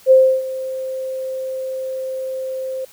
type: tone with ADSR envelope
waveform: sine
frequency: 523.3 Hz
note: C5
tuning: in tune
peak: -5 dBFS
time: 0.06-2.85 s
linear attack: 50 ms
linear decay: 310 ms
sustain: -17 dB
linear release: 6 ms
effects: white hiss -47 dBFS RMS until 2.92 s